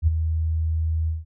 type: tone with ADSR envelope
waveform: sine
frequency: 80.2 Hz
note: E2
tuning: 47 cents flat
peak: -12 dBFS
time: 0.02-1.25 s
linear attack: 53 ms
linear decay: 17 ms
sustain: -8 dB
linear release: 170 ms
effects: none